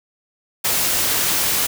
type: noise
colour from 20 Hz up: white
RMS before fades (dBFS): -19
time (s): 0.64-1.67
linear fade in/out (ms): 10
effects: none